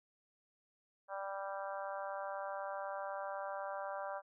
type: harmonic tone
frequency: 196 Hz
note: G3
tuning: in tune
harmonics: 3 / 4 / 5 / 6 / 7 / 8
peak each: -43 / -45 / -47 / -49 / -50 / -51 dBFS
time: 1.08-4.22 s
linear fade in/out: 50 ms
effects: none